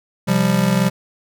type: chord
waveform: square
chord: C suspended fourth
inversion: none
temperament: just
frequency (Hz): 130.81 / 174.42 / 196.22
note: C3 / F3 / G3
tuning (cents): 0 / -2 / +2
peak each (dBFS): -22 / -19 / -18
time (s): 0.27-0.9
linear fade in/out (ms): 20
effects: none